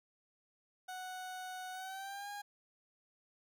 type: tone with pitch glide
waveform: 30% pulse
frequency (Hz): 740 to 816.4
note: F#5 to G#5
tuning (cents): 0 to -30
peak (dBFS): -40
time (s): 0.88-2.42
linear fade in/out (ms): 10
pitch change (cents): +170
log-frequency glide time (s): 1.72-2.3
effects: none